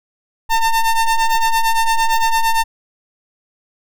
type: ring-modulated tone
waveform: square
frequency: 450.6 Hz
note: A4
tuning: 41 cents sharp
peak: -10 dBFS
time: 0.49-2.64 s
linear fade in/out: 20 ms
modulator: 455 Hz
effects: none